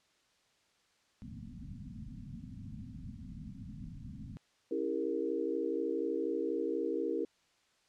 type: low-pass noise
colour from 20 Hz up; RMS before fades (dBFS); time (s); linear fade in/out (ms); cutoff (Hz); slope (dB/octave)
white; -46; 1.22-4.37; 0; 260; 96
type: chord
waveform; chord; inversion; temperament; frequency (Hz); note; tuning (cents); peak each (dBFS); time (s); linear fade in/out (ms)
sine; C# diminished seventh; none; equal with one note detuned; 277.2 / 329.6 / 402.1 / 466.2; C#4 / E4 / G4 / Bb4; 0 / 0 / +44 / 0; -40 / -36 / -37 / -36; 4.71-7.25; 5
effects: white hiss -71 dBFS RMS until 7.88 s + low-pass 6000 Hz 12 dB/octave

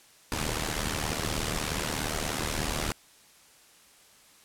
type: noise with amplitude modulation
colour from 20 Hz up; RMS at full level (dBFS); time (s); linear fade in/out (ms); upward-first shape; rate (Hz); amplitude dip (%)
pink; -27; 0.32-2.92; 0; sine; 76.7; 80
effects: white hiss -57 dBFS RMS until 4.44 s + low-pass 11000 Hz 12 dB/octave

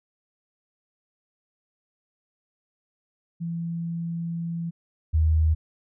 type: tone pair in turn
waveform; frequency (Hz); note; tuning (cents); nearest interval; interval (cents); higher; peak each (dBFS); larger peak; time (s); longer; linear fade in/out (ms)
sine; 168.1 / 79.04; E3 / D#2; +34 / +28; octave + minor second; 1306; first; -27 / -17; second; 3.4-4.71 / 5.13-5.55; first; 20
effects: none

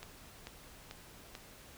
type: click train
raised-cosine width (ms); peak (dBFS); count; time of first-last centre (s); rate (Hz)
0.2; -27; 4; 0.03-1.352; 2.27
effects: pink hiss -55 dBFS RMS until 1.77 s

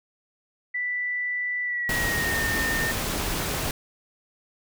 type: tone with pitch glide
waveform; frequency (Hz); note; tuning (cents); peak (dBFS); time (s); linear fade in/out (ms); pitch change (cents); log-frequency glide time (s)
sine; 1975.5 to 1822; B6 to A#6; 0 to -40; -25; 0.74-2.92; 10; -140; 1.63-2.41
type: noise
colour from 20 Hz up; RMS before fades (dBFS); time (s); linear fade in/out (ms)
pink; -28; 1.89-3.71; 2
effects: none

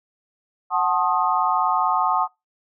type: chord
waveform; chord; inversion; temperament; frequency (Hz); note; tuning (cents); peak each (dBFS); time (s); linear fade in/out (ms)
sine; F# diminished seventh; none; equal with one note detuned; 740 / 880 / 1069.1 / 1244.5; F#5 / A5 / C6 / Eb6; 0 / 0 / +37 / 0; -23; 0.7-2.28; 50
effects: noise-tail reverb RT60 0.2 s tail -23 dB re dry

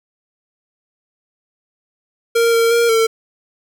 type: tone with pitch steps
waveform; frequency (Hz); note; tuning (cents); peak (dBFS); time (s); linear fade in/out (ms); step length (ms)
square; 464.1 / 459.9 / 468.3 / 450.5; A#4 / A#4 / A#4 / A4; -8 / -23 / +8 / +41; -12; 2.35-3.07; 10; 180
effects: none

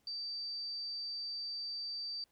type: tone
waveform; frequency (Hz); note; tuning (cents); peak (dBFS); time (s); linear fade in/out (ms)
sine; 4650; D8; -18; -38; 0.07-2.24; 2
effects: pink hiss -75 dBFS RMS until 2.31 s

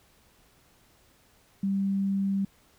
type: tone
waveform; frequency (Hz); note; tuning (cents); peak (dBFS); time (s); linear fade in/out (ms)
sine; 196; G3; 0; -24; 1.63-2.45; 5
effects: pink hiss -62 dBFS RMS until 2.78 s

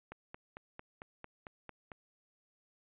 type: click train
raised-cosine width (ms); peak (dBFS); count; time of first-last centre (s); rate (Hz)
0.5; -30; 9; 0.12-1.918; 4.45
effects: resampled to 8000 Hz

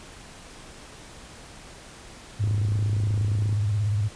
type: tone with vibrato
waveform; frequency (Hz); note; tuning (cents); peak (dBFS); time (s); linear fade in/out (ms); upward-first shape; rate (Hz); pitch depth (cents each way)
sine; 103.8; G#2; 0; -21; 2.39-4.09; 20; square; 17; 73
type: click train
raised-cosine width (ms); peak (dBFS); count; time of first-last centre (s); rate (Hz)
3; -24; 32; 2.44-3.528; 28.5
effects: pink hiss -45 dBFS RMS until 4.15 s + resampled to 22050 Hz

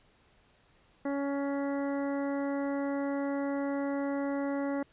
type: harmonic tone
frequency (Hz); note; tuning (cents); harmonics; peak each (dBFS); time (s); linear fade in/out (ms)
280; C#4; +18; 1 / 2 / 3 / 4 / 5 / 6 / 7; -31 / -35 / -42 / -46 / -47 / -50 / -48; 1.05-4.83; 5
effects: pink hiss -65 dBFS RMS until 4.92 s + resampled to 8000 Hz

